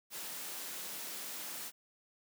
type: high-pass noise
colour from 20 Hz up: white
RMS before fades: -43 dBFS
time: 0.1-1.72 s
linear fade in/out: 50 ms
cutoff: 150 Hz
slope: 48 dB/octave
effects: none